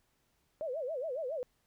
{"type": "tone with vibrato", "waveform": "sine", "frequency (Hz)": 569, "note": "C#5", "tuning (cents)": 45, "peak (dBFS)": -34, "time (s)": [0.61, 1.43], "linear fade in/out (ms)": 0, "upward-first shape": "sine", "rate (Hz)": 7.2, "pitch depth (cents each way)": 260, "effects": ["pink hiss -75 dBFS RMS until 1.66 s"]}